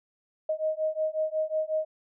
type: beating tone pair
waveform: sine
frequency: 623 / 628.5 Hz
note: D#5 / D#5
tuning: +2 / +17 cents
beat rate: 5.5 Hz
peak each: -29 dBFS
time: 0.49-1.85 s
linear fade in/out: 5 ms
effects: none